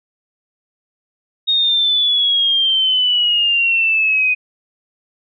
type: exponential sweep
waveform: sine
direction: down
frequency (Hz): 3734 to 2489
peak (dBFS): -12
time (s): 1.47-4.35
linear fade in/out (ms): 20
effects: none